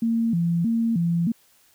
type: tone with vibrato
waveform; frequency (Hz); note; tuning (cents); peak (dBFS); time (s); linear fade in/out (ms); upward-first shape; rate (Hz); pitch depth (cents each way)
sine; 197.2; G3; +11; -19; 0.02-1.32; 5; square; 1.6; 260
effects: white hiss -59 dBFS RMS until 1.74 s